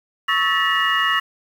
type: tone cluster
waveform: sine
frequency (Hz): 1112 / 1299 / 1767 / 1933 / 2859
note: C#6 / E6 / A6 / B6 / F7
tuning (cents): +5 / -26 / +7 / -38 / +40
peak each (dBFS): -22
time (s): 0.28-1.2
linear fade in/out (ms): 10
effects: tanh soft clip ceiling -7 dBFS + 7-bit